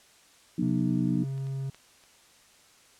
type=harmonic tone; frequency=60.7 Hz; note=B1; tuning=29 cents flat; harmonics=3 / 4 / 5; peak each=-28 / -29 / -30 dBFS; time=0.58-1.24 s; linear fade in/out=5 ms
type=tone with pitch glide; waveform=triangle; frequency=131.9 to 135.22 Hz; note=C3 to C#3; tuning=+14 to -43 cents; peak=-28 dBFS; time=0.62-1.7 s; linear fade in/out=5 ms; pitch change=+43 cents; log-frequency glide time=1.09-1.16 s
type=clicks; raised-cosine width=0.2 ms; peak=-38 / -37 / -32 / -40 dBFS; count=4; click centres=1.379 / 1.469 / 1.746 / 2.038 s
effects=white hiss -58 dBFS RMS until 2.99 s + low-pass 9000 Hz 12 dB/octave